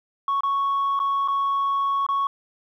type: tone with dropouts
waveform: sine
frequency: 1108.7 Hz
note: C#6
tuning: in tune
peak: -18 dBFS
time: 0.28-2.27 s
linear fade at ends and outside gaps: 2 ms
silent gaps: 0.407-0.434 / 0.992-1 / 1.277-1.283 / 2.065-2.088 s
effects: tanh soft clip ceiling -18 dBFS + 10-bit